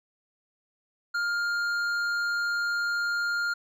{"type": "tone with hard clipping", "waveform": "triangle", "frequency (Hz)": 1406, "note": "F6", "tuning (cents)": 11, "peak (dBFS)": -27, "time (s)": [1.14, 3.54], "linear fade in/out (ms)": 10, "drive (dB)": 11, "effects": []}